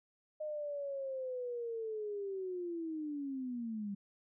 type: linear sweep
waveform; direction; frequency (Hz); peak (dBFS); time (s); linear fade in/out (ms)
sine; down; 616 to 196; -37; 0.4-3.95; 10
effects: none